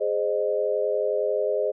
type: chord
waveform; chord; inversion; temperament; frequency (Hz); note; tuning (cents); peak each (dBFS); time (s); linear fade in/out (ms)
sine; Ab major; none; equal with one note detuned; 415.3 / 523.3 / 614.4; Ab4 / C5 / Eb5; 0 / 0 / -22; -26; 0-1.72; 20
effects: none